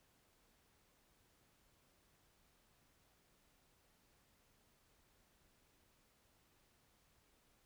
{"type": "silence", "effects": ["pink hiss -74 dBFS RMS until 7.65 s"]}